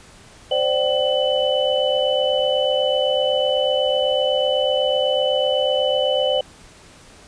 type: tone cluster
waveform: sine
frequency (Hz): 521 / 589 / 767 / 2998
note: C5 / D5 / G5 / F#7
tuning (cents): -7 / +5 / -38 / +22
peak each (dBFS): -20 / -21 / -27 / -23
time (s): 0.51-6.41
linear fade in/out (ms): 5
effects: pink hiss -46 dBFS RMS until 7.27 s + resampled to 22050 Hz